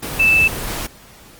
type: tone in noise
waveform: sine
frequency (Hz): 2637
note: E7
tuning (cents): 0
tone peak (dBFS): -10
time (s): 0.19-0.48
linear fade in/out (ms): 10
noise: pink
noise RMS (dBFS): -25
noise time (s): 0.02-0.87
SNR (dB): +12
effects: pink hiss -44 dBFS RMS until 1.39 s + Opus 24 kbps